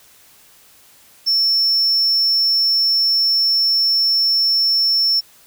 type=tone; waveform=triangle; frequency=5400 Hz; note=E8; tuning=41 cents sharp; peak=-12 dBFS; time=1.26-5.21 s; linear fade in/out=20 ms; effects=white hiss -49 dBFS RMS until 5.46 s